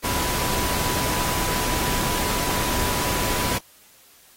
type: tone in noise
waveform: sine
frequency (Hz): 987.8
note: B5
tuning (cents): 0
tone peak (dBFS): -30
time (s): 0.03-3.59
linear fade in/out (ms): 20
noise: pink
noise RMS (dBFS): -25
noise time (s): 0.03-3.59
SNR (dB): -8
effects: white hiss -53 dBFS RMS until 4.36 s + AAC 48 kbps